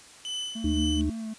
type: tone with tremolo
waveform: 40% pulse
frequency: 3012 Hz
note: F#7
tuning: 30 cents sharp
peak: -29 dBFS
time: 0.25-1.01 s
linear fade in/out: 0 ms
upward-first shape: sine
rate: 2 Hz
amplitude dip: 75%
type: tone with vibrato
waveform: triangle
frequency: 222.1 Hz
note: A3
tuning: 16 cents sharp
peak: -30 dBFS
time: 0.55-1.34 s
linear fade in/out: 10 ms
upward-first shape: sine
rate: 3.7 Hz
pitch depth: 28 cents each way
type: harmonic tone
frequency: 76 Hz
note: D#2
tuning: 40 cents flat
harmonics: 1 / 3 / 4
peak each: -27 / -35 / -26 dBFS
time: 0.64-1.1 s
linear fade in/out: 5 ms
effects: white hiss -50 dBFS RMS until 1.38 s + resampled to 22050 Hz